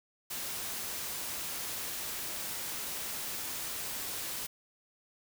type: noise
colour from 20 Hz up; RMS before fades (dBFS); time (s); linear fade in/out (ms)
white; -38; 0.3-4.47; 10
effects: none